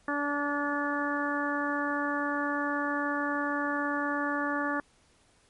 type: harmonic tone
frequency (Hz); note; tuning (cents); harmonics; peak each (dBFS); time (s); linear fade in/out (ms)
288.7; D4; -30; 1 / 2 / 3 / 4 / 5 / 6; -32 / -36 / -37 / -34 / -36 / -34; 0.08-4.8; 2
effects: pink hiss -64 dBFS RMS until 5.49 s + MP3 48 kbps